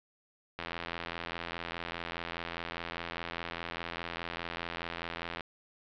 click train, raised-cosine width 0.3 ms, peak -20 dBFS, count 410, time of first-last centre 0.59-5.407 s, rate 84.9 Hz, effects low-pass 4000 Hz 12 dB/octave

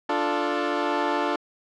15% pulse chord, D minor, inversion none, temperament equal, 293.7 / 349.2 / 440 Hz, D4 / F4 / A4, 0 / 0 / 0 cents, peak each -20 / -21 / -22 dBFS, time 0.09-1.36 s, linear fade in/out 5 ms, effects low-pass 3000 Hz 12 dB/octave

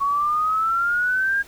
sine exponential sweep, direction up, 1108.7 to 1628 Hz, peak -18 dBFS, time 0-1.43 s, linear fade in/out 20 ms, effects pink hiss -47 dBFS RMS until 1.47 s

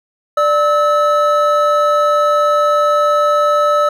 triangle tone pair together, 590.5 / 1296 Hz, D5 / E6, +9 / -30 cents, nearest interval octave + major second, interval 1361 cents, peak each -11 dBFS, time 0.37-3.89 s, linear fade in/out 5 ms, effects none

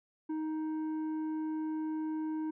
sine tone with tanh clipping, 312.7 Hz, D#4, 9 cents sharp, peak -34 dBFS, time 0.29-2.51 s, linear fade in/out 10 ms, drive 7 dB, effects none

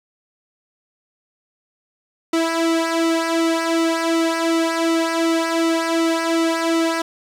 sawtooth tone with flanger, 329.6 Hz, E4, in tune, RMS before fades -19 dBFS, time 2.33-7.02 s, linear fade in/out 5 ms, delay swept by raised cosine 1.8 to 2.76 ms, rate 2.7 Hz, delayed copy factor -0.75, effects low-pass 9000 Hz 12 dB/octave + 7-bit

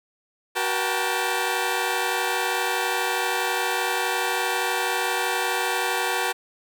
15% pulse tone cluster, 374.8 / 477.9 / 782 / 885 Hz, F#4 / A#4 / G5 / A5, +22 / +43 / -4 / +10 cents, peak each -22 dBFS, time 0.55-6.33 s, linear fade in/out 20 ms, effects none

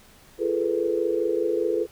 sine tone cluster, 342.7 / 418.2 / 443.2 / 496.8 Hz, F4 / G#4 / A4 / B4, -33 / +12 / +13 / +10 cents, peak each -27 dBFS, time 0.38-1.87 s, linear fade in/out 50 ms, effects pink hiss -53 dBFS RMS until 1.91 s

